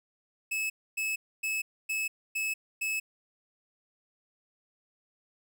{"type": "tone bursts", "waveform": "45% pulse", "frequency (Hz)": 2595, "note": "E7", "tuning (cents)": -28, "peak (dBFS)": -29, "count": 6, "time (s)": [0.51, 3], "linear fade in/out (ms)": 10, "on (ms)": 190, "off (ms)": 270, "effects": []}